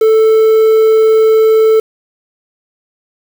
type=tone with quantisation; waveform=triangle; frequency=440.4 Hz; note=A4; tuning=2 cents sharp; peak=-3 dBFS; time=0.01-1.8 s; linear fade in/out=5 ms; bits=5; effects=none